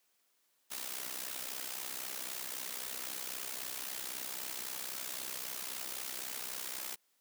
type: noise with amplitude modulation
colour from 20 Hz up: white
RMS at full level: -38 dBFS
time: 0.7-6.96 s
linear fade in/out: 20 ms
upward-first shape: sine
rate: 63.8 Hz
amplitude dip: 75%
effects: white hiss -75 dBFS RMS until 7.2 s + high-pass 200 Hz 12 dB/octave